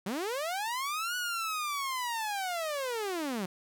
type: linear two-way sweep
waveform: sawtooth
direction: up then down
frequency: 175.1 to 1480 to 175.1 Hz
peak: -28 dBFS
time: 0.06-3.46 s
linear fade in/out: 5 ms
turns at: 1.16 s
effects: none